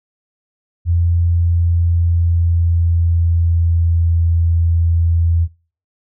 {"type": "tone with pitch glide", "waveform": "sine", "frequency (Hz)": [85.5, 83.84], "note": ["F2", "E2"], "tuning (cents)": [-36, 30], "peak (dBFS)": -11, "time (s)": [0.85, 5.48], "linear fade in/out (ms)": 50, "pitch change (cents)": -34, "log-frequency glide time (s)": [1.29, 4.2], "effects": ["noise-tail reverb RT60 0.4 s tail -22 dB re dry"]}